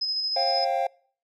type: tone with tremolo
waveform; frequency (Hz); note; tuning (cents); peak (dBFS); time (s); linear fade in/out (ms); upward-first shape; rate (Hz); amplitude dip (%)
sine; 5080; D#8; +35; -23; 0.01-0.65; 10; square; 13; 25
type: chord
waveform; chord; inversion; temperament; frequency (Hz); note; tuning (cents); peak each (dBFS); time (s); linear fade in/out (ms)
triangle; C suspended fourth; none; equal with one note detuned; 537 / 698.5 / 784; C5 / F5 / G5; +45 / 0 / 0; -26 / -24 / -25; 0.36-0.87; 5
effects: noise-tail reverb RT60 0.5 s tail -25 dB re dry + tanh soft clip ceiling -9 dBFS